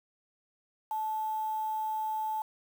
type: tone with quantisation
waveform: sine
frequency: 870 Hz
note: A5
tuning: 20 cents flat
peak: -30 dBFS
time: 0.91-2.42 s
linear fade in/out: 2 ms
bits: 8
effects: none